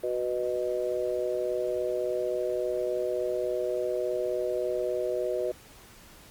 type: chord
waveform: sine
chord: B major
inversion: second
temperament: just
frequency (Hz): 370.4 / 493.9 / 617.4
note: F#4 / B4 / D#5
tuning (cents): +2 / 0 / -14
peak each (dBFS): -31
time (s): 0.03-5.52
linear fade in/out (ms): 10
effects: pink hiss -52 dBFS RMS until 6.3 s + Opus 32 kbps